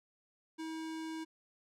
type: tone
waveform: square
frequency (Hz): 320.4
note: E4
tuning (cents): -49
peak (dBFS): -40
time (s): 0.58-1.25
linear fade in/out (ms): 20
effects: low-pass 9000 Hz 12 dB/octave